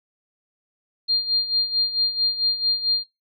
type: tone with tremolo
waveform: sine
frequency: 4200 Hz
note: C8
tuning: 6 cents sharp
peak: -16 dBFS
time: 1.08-3.04 s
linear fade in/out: 20 ms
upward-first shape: sine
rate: 4.5 Hz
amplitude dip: 75%
effects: noise-tail reverb RT60 0.2 s tail -18 dB re dry